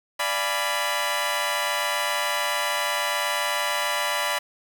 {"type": "chord", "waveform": "15% pulse", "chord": "D diminished seventh", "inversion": "none", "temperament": "equal with one note detuned", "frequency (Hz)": [587.3, 688, 830.6, 987.8], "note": ["D5", "F5", "Ab5", "Cb6"], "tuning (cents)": [0, -26, 0, 0], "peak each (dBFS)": [-22, -26, -26, -20], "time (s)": [0.19, 4.39], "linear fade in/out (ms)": 10, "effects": ["7-bit"]}